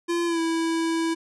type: tone with pitch glide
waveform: square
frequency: 342.7 to 328.7 Hz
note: F4 to E4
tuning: -33 to -5 cents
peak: -23 dBFS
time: 0.08-1.15 s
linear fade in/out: 20 ms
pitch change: -72 cents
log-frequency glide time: 0.26-0.4 s
effects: resampled to 24000 Hz